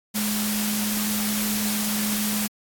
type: tone in noise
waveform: sine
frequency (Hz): 210.7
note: G#3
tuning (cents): +25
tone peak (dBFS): -25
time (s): 0.14-2.48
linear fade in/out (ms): 20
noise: white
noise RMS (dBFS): -27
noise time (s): 0.14-2.48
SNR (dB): -1
effects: AAC 64 kbps